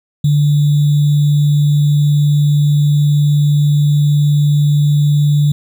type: tone with sample-and-hold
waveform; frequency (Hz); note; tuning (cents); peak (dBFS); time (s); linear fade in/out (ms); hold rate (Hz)
sine; 146.83; D3; 0; -8; 0.24-5.52; 5; 3675
effects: none